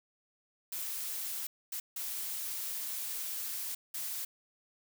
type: noise bursts at uneven times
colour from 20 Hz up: blue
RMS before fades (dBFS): -38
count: 4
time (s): 0.72-1.47 / 1.72-1.8 / 1.96-3.75 / 3.94-4.25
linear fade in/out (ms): 5
effects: none